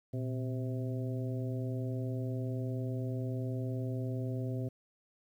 harmonic tone with a mistuned harmonic, 130 Hz, C3, 11 cents flat, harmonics 1 / 2 / 3 / 4 / 5, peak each -34 / -40 / -44 / -46 / -48 dBFS, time 0.13-4.69 s, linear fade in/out 10 ms, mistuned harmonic 1, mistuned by -130 cents, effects 11-bit

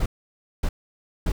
brown noise bursts, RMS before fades -22 dBFS, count 3, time 0-1.32 s, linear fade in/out 5 ms, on 60 ms, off 570 ms, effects none

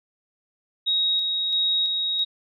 sine tone with tremolo, 3784 Hz, A#7, 25 cents sharp, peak -19 dBFS, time 0.86-2.25 s, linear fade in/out 20 ms, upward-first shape square, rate 1.5 Hz, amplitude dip 30%, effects none

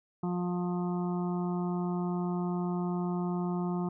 harmonic tone, 177.5 Hz, F3, 28 cents sharp, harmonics 1 / 2 / 4 / 5 / 6 / 7, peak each -30 / -36 / -42 / -44 / -46 / -47 dBFS, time 0.23-3.89 s, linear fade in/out 5 ms, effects none

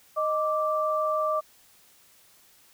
sine tone pair together, 621 / 1172.3 Hz, D#5 / D6, -3 / -3 cents, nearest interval major seventh, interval 1100 cents, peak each -26 dBFS, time 0.16-1.41 s, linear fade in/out 20 ms, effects white hiss -58 dBFS RMS until 2.73 s

